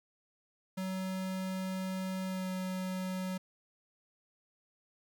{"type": "tone with pitch glide", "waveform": "square", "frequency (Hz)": [188, 185.95], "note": ["F#3", "F#3"], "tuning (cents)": [28, 9], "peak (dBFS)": -35, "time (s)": [0.77, 3.38], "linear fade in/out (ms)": 10, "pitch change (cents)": -19, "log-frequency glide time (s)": [2.25, 2.49], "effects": ["11-bit"]}